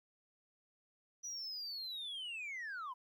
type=linear sweep; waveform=sine; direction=down; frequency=5920 to 960 Hz; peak=-39 dBFS; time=1.23-2.94 s; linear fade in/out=20 ms; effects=tanh soft clip ceiling -40 dBFS + 13-bit